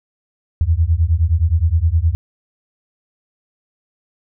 sine beating tone pair, 77.78 / 87.38 Hz, D#2 / F2, 0 / +1 cents, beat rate 9.6 Hz, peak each -15 dBFS, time 0.61-2.15 s, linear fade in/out 0 ms, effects none

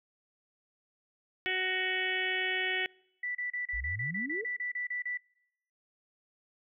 harmonic tone, 372.4 Hz, F#4, 11 cents sharp, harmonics 1 / 2 / 4 / 5 / 6 / 7 / 8 / 9, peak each -38 / -42 / -42 / -33 / -35 / -41 / -38 / -44 dBFS, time 1.46-2.86 s, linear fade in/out 0 ms
sine tone bursts, 1971 Hz, B6, 4 cents flat, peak -32 dBFS, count 13, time 3.23-5.174 s, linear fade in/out 5 ms, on 120 ms, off 32 ms
sine exponential sweep, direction up, 49.42 to 481.5 Hz, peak -36 dBFS, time 3.73-4.45 s, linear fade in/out 10 ms
effects noise-tail reverb RT60 0.8 s tail -25 dB re dry

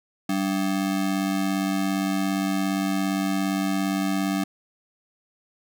square ring-modulated tone, 241.4 Hz, B3, 39 cents flat, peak -20 dBFS, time 0.29-4.44 s, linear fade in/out 5 ms, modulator 48.7 Hz, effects none

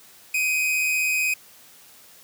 45% pulse tone pair together, 2349 / 2505 Hz, D7 / D#7, 0 / +11 cents, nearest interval minor second, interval 111 cents, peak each -30 / -21 dBFS, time 0.34-1.34 s, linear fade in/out 5 ms, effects white hiss -50 dBFS RMS until 2.23 s + high-pass 80 Hz 12 dB/octave

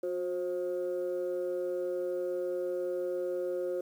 sine tone pair together, 361.3 / 532.7 Hz, F#4 / C5, -41 / +31 cents, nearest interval perfect fifth, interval 672 cents, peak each -32 / -32 dBFS, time 0.03-3.81 s, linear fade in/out 5 ms, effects tanh soft clip ceiling -26 dBFS + 10-bit

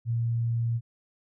sine tone, 116.54 Hz, A#2, in tune, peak -24 dBFS, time 0.05-0.81 s, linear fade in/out 50 ms, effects none

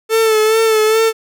45% pulse tone with vibrato, 440 Hz, A4, in tune, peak -10 dBFS, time 0.09-1.13 s, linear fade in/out 50 ms, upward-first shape sine, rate 2.4 Hz, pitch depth 38 cents each way, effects none

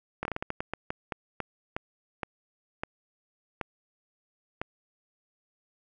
slowing click train, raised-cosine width 0.5 ms, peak -16 dBFS, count 17, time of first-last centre 0.23-4.615 s, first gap 22 ms, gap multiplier 1.29, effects none

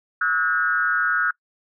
sine tone with frequency modulation, 1452 Hz, F#6, 33 cents flat, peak -18 dBFS, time 0.21-1.31 s, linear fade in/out 5 ms, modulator 160 Hz, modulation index 1, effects noise-tail reverb RT60 0.1 s tail -24 dB re dry

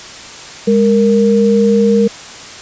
sine tone pair together, 205.2 / 464.4 Hz, G#3 / A#4, -21 / -7 cents, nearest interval octave + major second, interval 1414 cents, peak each -10 dBFS, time 0.67-2.08 s, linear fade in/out 10 ms, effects white hiss -31 dBFS RMS until 2.61 s + resampled to 16000 Hz

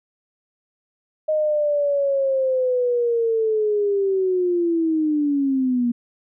sine linear sweep, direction down, 622.3 to 235.9 Hz, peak -17 dBFS, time 1.28-5.92 s, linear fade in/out 10 ms, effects none

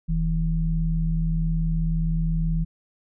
sine tone pair together, 40.58 / 162.3 Hz, E1 / E3, -26 / -27 cents, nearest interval 2 octaves, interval 2399 cents, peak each -23 dBFS, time 0.08-2.65 s, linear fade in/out 20 ms, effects none

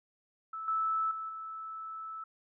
sine tone with level steps, 1311 Hz, E6, 10 cents flat, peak -37 / -28 / -36 / -39 dBFS, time 0.53-2.24 s, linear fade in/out 5 ms, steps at 0.68 / 1.11 / 1.29 s, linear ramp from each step 2 ms, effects none

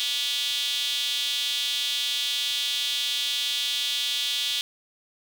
square tone with high-pass filter, 131.5 Hz, C3, 9 cents sharp, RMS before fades -27 dBFS, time 0-4.61 s, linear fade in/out 0 ms, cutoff 3400 Hz, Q 5.3, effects none

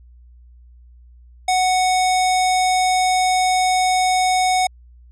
square tone with low-pass filter, 740 Hz, F#5, in tune, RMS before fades -17 dBFS, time 1.48-4.67 s, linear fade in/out 5 ms, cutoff 8100 Hz, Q 1.6, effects added 60 Hz sine -43 dBFS peak until 5.11 s

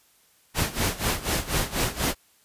pink noise with tremolo, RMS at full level -23 dBFS, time 0.54-2.15 s, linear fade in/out 50 ms, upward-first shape sine, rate 4.1 Hz, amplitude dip 85%, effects white hiss -61 dBFS RMS until 2.44 s + resampled to 32000 Hz

